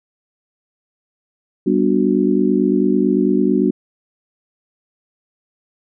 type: chord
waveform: sine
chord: G major seventh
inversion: none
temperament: just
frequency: 196 / 245 / 294 / 367.5 Hz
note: G3 / B3 / D4 / F#4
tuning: 0 / -14 / +2 / -12 cents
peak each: -18 dBFS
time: 1.66-3.71 s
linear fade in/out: 10 ms
effects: none